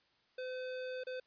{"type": "tone with dropouts", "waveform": "square", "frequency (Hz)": 510, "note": "C5", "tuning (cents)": -44, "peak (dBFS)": -40, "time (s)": [0.38, 1.2], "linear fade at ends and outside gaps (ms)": 5, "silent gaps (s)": [1.037, 1.068], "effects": ["white hiss -72 dBFS RMS until 1.26 s", "resampled to 11025 Hz"]}